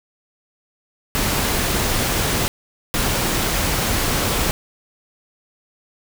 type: noise bursts at uneven times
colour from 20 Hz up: pink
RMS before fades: -20 dBFS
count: 2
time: 1.15-2.48 / 2.94-4.51 s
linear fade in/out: 0 ms
effects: none